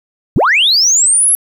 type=linear sweep; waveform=sine; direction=up; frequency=61.74 to 11340 Hz; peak=-6 dBFS; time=0.36-1.35 s; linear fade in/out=0 ms; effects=tanh soft clip ceiling -4 dBFS + 8-bit